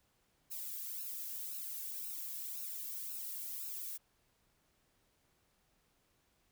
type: noise with flanger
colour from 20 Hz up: violet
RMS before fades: -43 dBFS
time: 0.5-3.98 s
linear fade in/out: 20 ms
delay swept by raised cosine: 0.74 to 1.84 ms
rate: 1.9 Hz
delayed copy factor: +0.85
effects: pink hiss -75 dBFS RMS until 6.51 s